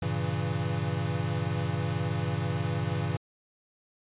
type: chord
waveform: square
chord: G diminished seventh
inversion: none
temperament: equal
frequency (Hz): 98 / 116.54 / 138.59 / 164.81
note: G2 / Bb2 / Db3 / Fb3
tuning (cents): 0 / 0 / 0 / 0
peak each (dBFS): -34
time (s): 0.02-3.17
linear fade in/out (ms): 5
effects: resampled to 8000 Hz